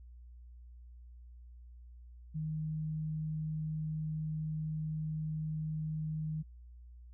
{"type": "tone", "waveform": "sine", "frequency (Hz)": 155.9, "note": "D#3", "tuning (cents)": 4, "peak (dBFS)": -34, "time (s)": [2.34, 6.43], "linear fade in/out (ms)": 20, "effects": ["added 60 Hz sine -50 dBFS peak until 7.13 s"]}